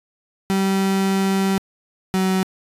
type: tone pair in turn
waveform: 35% pulse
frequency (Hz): 193.4 / 188.44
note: G3 / F#3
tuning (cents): -23 / +32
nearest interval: unison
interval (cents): 45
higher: first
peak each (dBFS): -15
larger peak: neither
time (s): 0.5-1.58 / 2.14-2.43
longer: first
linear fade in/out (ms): 0
effects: resampled to 32000 Hz